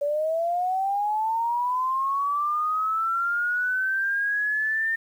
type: linear sweep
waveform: sine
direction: up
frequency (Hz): 568 to 1815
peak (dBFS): -22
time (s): 0.01-4.96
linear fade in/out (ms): 10
effects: 9-bit